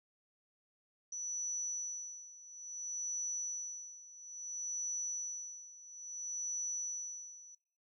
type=tone with tremolo; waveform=sine; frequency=5930 Hz; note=F#8; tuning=3 cents sharp; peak=-35 dBFS; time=1.12-7.55 s; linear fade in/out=5 ms; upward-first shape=sine; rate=0.59 Hz; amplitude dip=85%; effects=noise-tail reverb RT60 0.6 s tail -23 dB re dry